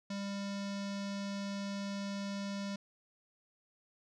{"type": "tone with low-pass filter", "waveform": "square", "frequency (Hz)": 199.2, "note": "G3", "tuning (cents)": 28, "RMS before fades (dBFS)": -39, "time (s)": [0.1, 2.76], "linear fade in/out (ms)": 5, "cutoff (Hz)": 5400, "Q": 2.4, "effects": []}